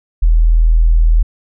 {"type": "tone", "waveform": "sine", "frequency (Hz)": 40.64, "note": "E1", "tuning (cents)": -24, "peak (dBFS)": -6, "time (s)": [0.22, 1.23], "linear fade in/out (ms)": 10, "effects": []}